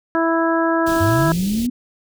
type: harmonic tone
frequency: 329.6 Hz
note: E4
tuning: in tune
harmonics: 1 / 2 / 3 / 4 / 5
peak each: -18 / -21 / -23 / -24 / -25 dBFS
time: 0.15-1.32 s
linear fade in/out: 0 ms
type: band-stop noise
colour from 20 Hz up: pink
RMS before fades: -30 dBFS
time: 0.86-1.67 s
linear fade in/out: 10 ms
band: 410 to 2900 Hz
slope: 24 dB/octave
type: linear sweep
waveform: sine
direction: up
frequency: 89 to 251.7 Hz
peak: -17 dBFS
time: 1-1.7 s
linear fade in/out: 10 ms
effects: none